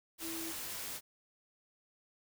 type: tone in noise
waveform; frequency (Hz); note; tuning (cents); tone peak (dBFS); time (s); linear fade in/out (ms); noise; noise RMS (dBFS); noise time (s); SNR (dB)
sine; 328.2; E4; -8; -42; 0.2-0.54; 50; white; -42; 0.18-1.01; -3
effects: none